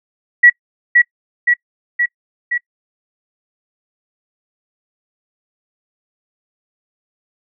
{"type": "tone with echo", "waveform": "sine", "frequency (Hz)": 1932, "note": "B6", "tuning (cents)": -39, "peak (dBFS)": -3, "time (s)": [0.43, 0.5], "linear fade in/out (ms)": 10, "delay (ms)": 520, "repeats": 4, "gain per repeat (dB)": -3, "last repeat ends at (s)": 2.58, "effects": ["noise-tail reverb RT60 0.1 s tail -25 dB re dry"]}